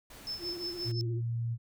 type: noise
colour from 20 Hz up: pink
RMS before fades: -50 dBFS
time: 0.1-0.92 s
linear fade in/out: 5 ms
type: tone with tremolo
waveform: sine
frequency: 5260 Hz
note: E8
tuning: 5 cents flat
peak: -33 dBFS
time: 0.27-1.01 s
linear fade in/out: 0 ms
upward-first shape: sine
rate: 5.7 Hz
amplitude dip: 80%
type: tone with vibrato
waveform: sine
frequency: 349.5 Hz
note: F4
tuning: 1 cent sharp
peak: -39 dBFS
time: 0.38-1.22 s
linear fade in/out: 50 ms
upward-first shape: sine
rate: 14 Hz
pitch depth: 53 cents each way
type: tone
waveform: sine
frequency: 116.54 Hz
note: A#2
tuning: in tune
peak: -30 dBFS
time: 0.84-1.58 s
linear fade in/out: 50 ms
effects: none